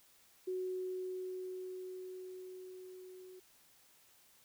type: tone with level ramp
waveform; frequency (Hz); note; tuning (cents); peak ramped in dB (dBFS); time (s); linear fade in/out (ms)
sine; 370; F#4; 0; -35 to -51; 0.47-3.4; 10
effects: white hiss -66 dBFS RMS until 4.44 s